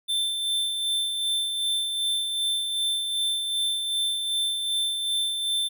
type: tone with tremolo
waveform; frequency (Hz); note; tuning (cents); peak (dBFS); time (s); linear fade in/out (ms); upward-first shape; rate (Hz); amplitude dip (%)
square; 3551; A7; +15; -23; 0.08-5.69; 20; sine; 2.6; 40
effects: none